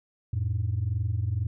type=tone pair together; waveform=sine; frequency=89 / 111.01 Hz; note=F2 / A2; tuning=+33 / +16 cents; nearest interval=major third; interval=383 cents; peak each=-27 / -26 dBFS; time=0.33-1.47 s; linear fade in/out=5 ms; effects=tanh soft clip ceiling -20 dBFS